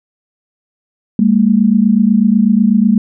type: tone pair together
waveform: sine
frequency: 200 / 228.1 Hz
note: G3 / A#3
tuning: +35 / -37 cents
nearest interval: major second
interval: 228 cents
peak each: -10 dBFS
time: 1.19-2.98 s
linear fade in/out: 2 ms
effects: none